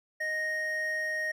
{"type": "tone pair together", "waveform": "triangle", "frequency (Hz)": [622.3, 1864.7], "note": ["D#5", "A#6"], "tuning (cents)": [0, 0], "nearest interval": "octave + perfect fifth", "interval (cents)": 1900, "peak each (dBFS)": [-36, -28], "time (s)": [0.2, 1.32], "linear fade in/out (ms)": 10, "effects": []}